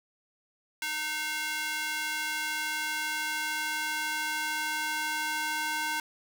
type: tone with high-pass filter sweep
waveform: square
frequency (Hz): 306.5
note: D#4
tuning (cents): -26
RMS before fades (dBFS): -32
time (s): 0.82-6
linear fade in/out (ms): 2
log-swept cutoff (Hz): 1800 to 1200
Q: 1.4
effects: none